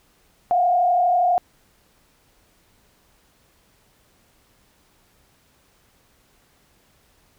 sine tone with frequency modulation, 712 Hz, F5, 33 cents sharp, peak -15 dBFS, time 0.51-1.38 s, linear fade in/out 0 ms, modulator 32.4 Hz, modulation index 0.8, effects pink hiss -60 dBFS RMS until 7.38 s

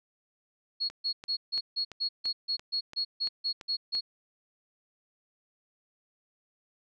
sine tone bursts, 4326 Hz, C#8, 43 cents flat, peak -27 dBFS, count 14, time 0.8-4.01 s, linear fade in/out 20 ms, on 90 ms, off 150 ms
click train, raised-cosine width 0.2 ms, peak -26 dBFS, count 10, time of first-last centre 0.9-3.951 s, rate 2.95 Hz
effects none

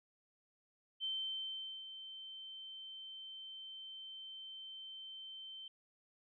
sine tone with ADSR envelope, 3100 Hz, G7, 20 cents flat, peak -36 dBFS, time 1-5.68 s, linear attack 39 ms, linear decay 800 ms, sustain -11 dB, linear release 3 ms, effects none

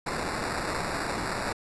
white noise with sample-and-hold, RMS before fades -31 dBFS, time 0.06-1.53 s, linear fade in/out 10 ms, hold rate 3150 Hz, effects resampled to 24000 Hz

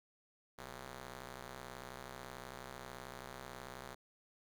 5% pulse ring-modulated tone, 131.4 Hz, C3, 8 cents sharp, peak -33 dBFS, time 0.58-3.95 s, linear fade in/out 10 ms, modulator 292 Hz, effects none

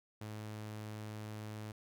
sawtooth tone, 107.1 Hz, A2, 46 cents flat, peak -39 dBFS, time 0.21-1.72 s, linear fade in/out 5 ms, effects none

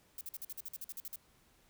violet noise bursts, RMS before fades -43 dBFS, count 13, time 0.18-1.159 s, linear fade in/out 2 ms, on 31 ms, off 48 ms, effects pink hiss -68 dBFS RMS until 1.69 s

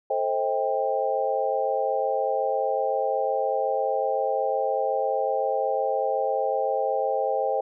sine chord, A half-diminished seventh, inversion none, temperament just, 440 / 528 / 633.6 / 792 Hz, A4 / C5 / Eb5 / G5, 0 / +16 / +31 / +18 cents, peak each -30 / -26 / -29 / -27 dBFS, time 0.1-7.61 s, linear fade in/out 5 ms, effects none

